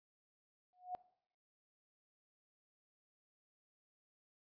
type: tone with exponential growth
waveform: sine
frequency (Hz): 727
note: F#5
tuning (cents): -31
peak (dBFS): -36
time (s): 0.73-0.95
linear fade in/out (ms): 0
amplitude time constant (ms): 46
effects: noise-tail reverb RT60 0.7 s tail -20 dB re dry + resampled to 11025 Hz